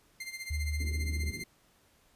sawtooth tone with tremolo, 2095 Hz, C7, 2 cents sharp, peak -33 dBFS, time 0.2-1.44 s, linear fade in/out 5 ms, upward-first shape sine, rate 15 Hz, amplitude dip 75%
sine tone with pitch glide, 75.6 to 76.08 Hz, D#2 to D#2, -49 to -38 cents, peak -30 dBFS, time 0.5-1.31 s, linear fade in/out 10 ms, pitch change +11 cents, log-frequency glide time 0.85-0.94 s
white low-pass noise, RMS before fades -45 dBFS, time 0.8-1.44 s, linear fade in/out 5 ms, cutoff 380 Hz, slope 48 dB/octave
effects pink hiss -66 dBFS RMS until 2.15 s + resampled to 32000 Hz

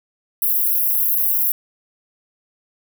white high-pass noise, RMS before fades -18 dBFS, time 0.42-1.52 s, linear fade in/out 2 ms, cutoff 11000 Hz, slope 96 dB/octave, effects none

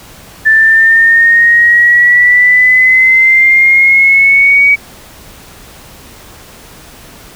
sine exponential sweep, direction up, 1760 to 2268 Hz, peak -3 dBFS, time 0.45-4.76 s, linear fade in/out 20 ms, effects pink hiss -35 dBFS RMS until 7.35 s

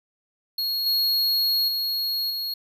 square tone with level steps, 4307 Hz, C8, 49 cents sharp, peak -24 / -20 / -24 / -27 dBFS, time 0.58-2.54 s, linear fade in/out 5 ms, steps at 0.86 / 1.68 / 2.3 s, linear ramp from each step 5 ms, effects none

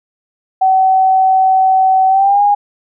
sine tone with pitch glide, 759 to 818.2 Hz, F#5 to G#5, +44 to -26 cents, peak -7 dBFS, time 0.61-2.55 s, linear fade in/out 10 ms, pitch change +130 cents, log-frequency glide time 2.08-2.42 s, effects none

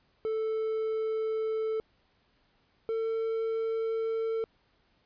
triangle tone pair in turn, 440 / 449 Hz, A4 / A4, 0 / +35 cents, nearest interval unison, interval 35 cents, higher second, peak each -26 dBFS, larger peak neither, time 0.25-1.8 / 2.89-4.44 s, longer neither, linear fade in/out 0 ms, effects pink hiss -69 dBFS RMS until 5.05 s + resampled to 11025 Hz

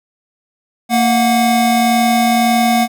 square tone pair together, 230 / 731.8 Hz, A#3 / F#5, -23 / -19 cents, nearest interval octave + minor sixth, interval 2004 cents, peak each -14 dBFS, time 0.89-2.88 s, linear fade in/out 50 ms, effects none

